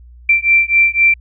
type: beating tone pair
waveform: sine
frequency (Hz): 2349 / 2352.9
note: D7 / D7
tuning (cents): 0 / +3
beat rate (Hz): 3.9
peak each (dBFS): -12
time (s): 0.29-1.14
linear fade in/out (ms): 5
effects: added 60 Hz sine -37 dBFS peak until 1.2 s